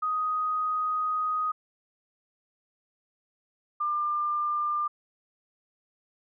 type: tone pair in turn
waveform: sine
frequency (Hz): 1249 / 1196.4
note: D#6 / D6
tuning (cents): +6 / +32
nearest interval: minor second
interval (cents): 74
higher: first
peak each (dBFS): -25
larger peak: neither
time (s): 0.02-1.52 / 3.8-4.88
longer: first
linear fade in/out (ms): 10
effects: none